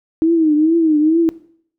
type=tone with vibrato; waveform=sine; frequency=316.6 Hz; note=D#4; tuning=30 cents sharp; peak=-10 dBFS; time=0.22-1.29 s; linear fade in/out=0 ms; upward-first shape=triangle; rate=2.3 Hz; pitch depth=120 cents each way; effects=noise-tail reverb RT60 0.6 s tail -19 dB re dry